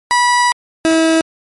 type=tone pair in turn; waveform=30% pulse; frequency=976 / 323.6 Hz; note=B5 / E4; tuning=-21 / -32 cents; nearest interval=octave + perfect fifth; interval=1911 cents; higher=first; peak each=-7 dBFS; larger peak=neither; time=0.11-0.52 / 0.85-1.21 s; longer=first; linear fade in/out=0 ms; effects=MP3 48 kbps